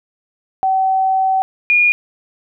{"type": "tone pair in turn", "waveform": "sine", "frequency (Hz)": [763, 2433], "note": ["G5", "D#7"], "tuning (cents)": [-47, -39], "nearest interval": "octave + minor sixth", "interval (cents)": 2008, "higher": "second", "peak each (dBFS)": [-12, -9], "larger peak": "second", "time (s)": [[0.63, 1.42], [1.7, 1.92]], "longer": "first", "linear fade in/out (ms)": 0, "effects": []}